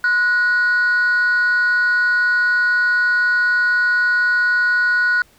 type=tone with frequency modulation; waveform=sine; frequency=1463 Hz; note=F#6; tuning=20 cents flat; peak=-11 dBFS; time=0.04-5.22 s; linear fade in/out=2 ms; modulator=423 Hz; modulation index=0.25; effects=tanh soft clip ceiling -12 dBFS + pink hiss -53 dBFS RMS until 5.38 s